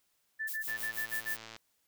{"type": "tone bursts", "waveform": "sine", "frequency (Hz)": 1760, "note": "A6", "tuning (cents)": 0, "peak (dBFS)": -33, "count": 7, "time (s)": [0.39, 1.354], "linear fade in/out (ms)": 20, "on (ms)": 100, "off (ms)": 44}
{"type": "noise with tremolo", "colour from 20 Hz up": "violet", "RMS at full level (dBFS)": -38, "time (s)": [0.47, 1.37], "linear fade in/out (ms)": 10, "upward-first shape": "sine", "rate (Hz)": 6.2, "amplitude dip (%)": 90}
{"type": "click train", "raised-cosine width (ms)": 0.2, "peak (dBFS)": -29, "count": 100, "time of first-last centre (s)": [0.68, 1.564], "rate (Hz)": 112}
{"effects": ["white hiss -75 dBFS RMS until 1.87 s"]}